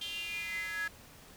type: tone with high-pass filter sweep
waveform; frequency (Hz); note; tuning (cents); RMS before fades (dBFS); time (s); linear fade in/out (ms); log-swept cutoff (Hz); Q
square; 186; F#3; +9; -38; 0.01-0.88; 5; 3200 to 1600; 9.8
effects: pink hiss -55 dBFS RMS until 1.36 s